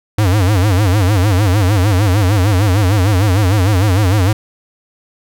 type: tone with vibrato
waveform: square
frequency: 98 Hz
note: G2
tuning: in tune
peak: -10 dBFS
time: 0.18-4.33 s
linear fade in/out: 5 ms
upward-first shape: sine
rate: 6.6 Hz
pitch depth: 180 cents each way
effects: none